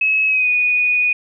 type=tone with pitch glide; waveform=sine; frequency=2574 to 2472 Hz; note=E7 to D#7; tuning=-42 to -12 cents; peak=-13 dBFS; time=0.01-1.13 s; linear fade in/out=5 ms; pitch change=-70 cents; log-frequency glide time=0.27-0.5 s; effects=none